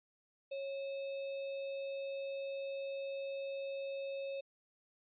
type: tone with sample-and-hold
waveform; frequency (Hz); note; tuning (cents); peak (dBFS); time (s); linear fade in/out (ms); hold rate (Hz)
sine; 549; C#5; -17; -38; 0.51-4.41; 10; 3150
effects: resampled to 8000 Hz